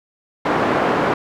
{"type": "band-pass noise", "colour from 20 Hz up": "pink", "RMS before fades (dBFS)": -18, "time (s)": [0.45, 1.14], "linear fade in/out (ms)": 5, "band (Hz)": [280, 1300], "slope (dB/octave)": 12, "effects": []}